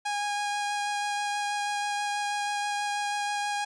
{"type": "tone with vibrato", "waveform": "sawtooth", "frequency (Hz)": 821, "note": "G#5", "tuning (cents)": -20, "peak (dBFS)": -24, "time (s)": [0.05, 3.65], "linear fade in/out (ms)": 10, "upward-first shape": "sine", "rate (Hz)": 6.2, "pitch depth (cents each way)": 9, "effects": ["resampled to 22050 Hz", "11-bit"]}